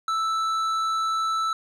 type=tone with tanh clipping; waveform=sine; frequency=1318.5 Hz; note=E6; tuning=in tune; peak=-24 dBFS; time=0.08-1.53 s; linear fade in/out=2 ms; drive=10 dB; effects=none